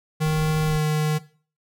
square tone with pitch glide, 155.56 to 153.24 Hz, D#3 to D#3, 0 to -26 cents, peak -20 dBFS, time 0.2-1.19 s, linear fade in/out 20 ms, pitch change -26 cents, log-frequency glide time 0.64-0.82 s
brown noise, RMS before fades -33 dBFS, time 0.25-0.78 s, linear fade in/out 20 ms
effects noise-tail reverb RT60 0.4 s tail -17 dB re dry

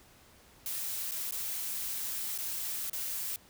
blue noise with dropouts, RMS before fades -36 dBFS, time 0.66-3.36 s, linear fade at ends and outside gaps 1 ms, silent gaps 1.111-1.118 / 1.31-1.322 / 2.378-2.386 / 2.898-2.931 s, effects pink hiss -59 dBFS RMS until 3.49 s

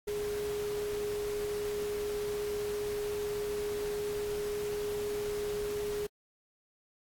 sine tone in noise, 414.7 Hz, G#4, 3 cents flat, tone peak -32 dBFS, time 0.07-6.07 s, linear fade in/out 10 ms, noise pink, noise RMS -44 dBFS, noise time 0.07-6.07 s, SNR +9 dB, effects AAC 64 kbps

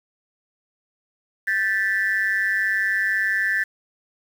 sine tone with amplitude modulation, 1760 Hz, A6, in tune, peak -14 dBFS, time 1.47-3.64 s, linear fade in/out 10 ms, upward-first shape sine, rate 198 Hz, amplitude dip 100%, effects tanh soft clip ceiling -10 dBFS + 7-bit

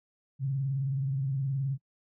sine tone with vibrato, 135.7 Hz, C#3, 36 cents flat, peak -27 dBFS, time 0.39-1.78 s, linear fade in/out 50 ms, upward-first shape triangle, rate 19 Hz, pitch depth 97 cents each way, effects noise-tail reverb RT60 0.1 s tail -24 dB re dry

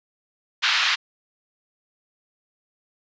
white band-pass noise, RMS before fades -21 dBFS, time 0.62-0.96 s, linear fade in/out 20 ms, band 1100 to 4100 Hz, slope 24 dB/octave, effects resampled to 16000 Hz

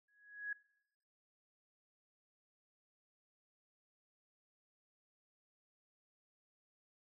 sine tone with exponential growth, 1670 Hz, G#6, 9 cents sharp, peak -36 dBFS, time 0.08-0.53 s, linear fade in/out 5 ms, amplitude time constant 96 ms, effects noise-tail reverb RT60 0.8 s tail -22 dB re dry

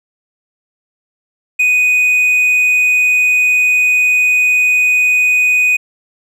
triangle tone, 2489 Hz, D#7, in tune, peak -7 dBFS, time 1.59-5.77 s, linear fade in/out 10 ms, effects none

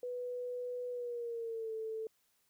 sine tone with pitch glide, 493.4 to 442.1 Hz, B4 to A4, -2 to +8 cents, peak -37 dBFS, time 0.03-2.07 s, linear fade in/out 2 ms, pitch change -190 cents, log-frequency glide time 0.9-1.73 s, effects white hiss -75 dBFS RMS until 2.49 s

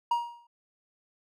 triangle tone with exponential decay, 947 Hz, A#5, 27 cents sharp, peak -19 dBFS, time 0.11-0.47 s, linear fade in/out 5 ms, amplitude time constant 78 ms, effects none

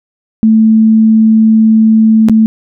sine tone with dropouts, 220.5 Hz, A3, 4 cents sharp, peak -3 dBFS, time 0.43-2.46 s, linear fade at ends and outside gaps 0 ms, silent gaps 2.286-2.296 s, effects none

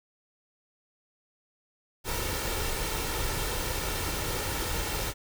pink noise with comb filter, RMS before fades -31 dBFS, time 2.04-5.14 s, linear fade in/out 50 ms, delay 2.2 ms, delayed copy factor +0.5, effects none

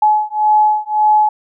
sine beating tone pair, 850 / 851.8 Hz, G#5 / G#5, +40 / +44 cents, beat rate 1.8 Hz, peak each -13 dBFS, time 0.02-1.29 s, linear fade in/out 5 ms, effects none

